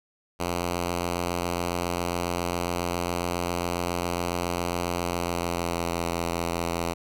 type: tone with pitch glide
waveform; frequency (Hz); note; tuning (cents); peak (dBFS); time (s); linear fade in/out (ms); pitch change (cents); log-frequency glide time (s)
5% pulse; 87.31 to 84.97; F2 to F2; 0 to -47; -15; 0.39-6.94; 20; -47; 5.03-6.04
effects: none